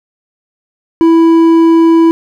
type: tone with hard clipping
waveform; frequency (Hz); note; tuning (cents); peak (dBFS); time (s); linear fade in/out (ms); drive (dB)
triangle; 329.6; E4; 0; -5; 1.01-2.11; 0; 9
effects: none